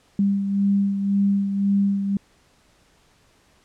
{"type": "beating tone pair", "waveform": "sine", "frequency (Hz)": [198.7, 200.6], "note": ["G3", "G3"], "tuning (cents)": [24, 40], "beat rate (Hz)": 1.9, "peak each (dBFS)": [-18, -27], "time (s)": [0.19, 2.17], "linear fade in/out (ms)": 2, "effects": ["pink hiss -59 dBFS RMS until 3.64 s", "low-pass 9000 Hz 12 dB/octave"]}